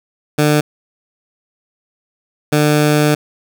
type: tone bursts at uneven times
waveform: 15% pulse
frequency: 150 Hz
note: D3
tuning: 37 cents sharp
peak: -4 dBFS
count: 2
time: 0.38-0.61 / 2.52-3.15 s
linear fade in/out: 10 ms
effects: none